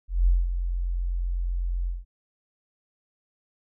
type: tone with ADSR envelope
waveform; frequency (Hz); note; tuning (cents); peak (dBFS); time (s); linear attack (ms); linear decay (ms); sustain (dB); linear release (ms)
sine; 43.98; F1; +13; -15; 0.08-2.05; 190; 200; -9; 180
effects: none